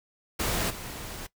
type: noise with level steps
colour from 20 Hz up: pink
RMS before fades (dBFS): -28 / -39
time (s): 0.39-1.27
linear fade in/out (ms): 10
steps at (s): 0.69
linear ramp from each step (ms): 20
effects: noise-tail reverb RT60 0.1 s tail -18 dB re dry